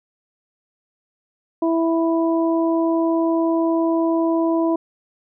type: harmonic tone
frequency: 329.6 Hz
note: E4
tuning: in tune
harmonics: 1 / 2 / 3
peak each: -17 / -23 / -27 dBFS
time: 1.62-4.76 s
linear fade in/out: 5 ms
effects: none